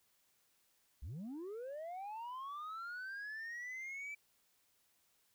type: linear sweep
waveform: sine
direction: up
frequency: 53.4 to 2332 Hz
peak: -40 dBFS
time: 1.02-4.15 s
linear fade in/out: 10 ms
effects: tanh soft clip ceiling -42 dBFS + white hiss -75 dBFS RMS until 5.34 s